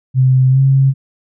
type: tone with pitch glide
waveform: sine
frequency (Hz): 130 to 135.13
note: C3 to C#3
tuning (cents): -11 to -44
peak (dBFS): -7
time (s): 0.14-0.94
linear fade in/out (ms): 50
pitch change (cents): +67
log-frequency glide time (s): 0.5-0.6
effects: none